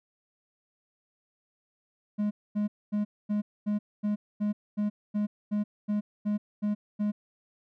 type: tone bursts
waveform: triangle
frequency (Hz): 208.3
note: G#3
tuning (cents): +5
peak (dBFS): -23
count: 14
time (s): 2.18-7.12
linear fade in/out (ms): 20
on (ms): 130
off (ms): 240
effects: none